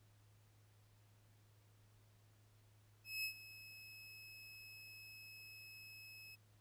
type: tone with ADSR envelope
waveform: 30% pulse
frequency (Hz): 2579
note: E7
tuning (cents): -39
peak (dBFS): -36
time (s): 3.04-6.36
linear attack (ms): 200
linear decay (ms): 91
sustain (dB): -16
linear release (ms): 18
effects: added 105 Hz sine -67 dBFS peak until 6.6 s + pink hiss -75 dBFS RMS until 6.6 s